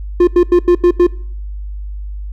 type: tone bursts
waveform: triangle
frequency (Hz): 352.3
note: F4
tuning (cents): +15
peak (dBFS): -3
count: 6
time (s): 0.2-1.068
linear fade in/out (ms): 5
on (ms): 73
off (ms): 86
effects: noise-tail reverb RT60 0.6 s tail -22 dB re dry + added 50 Hz sine -22 dBFS peak until 2.32 s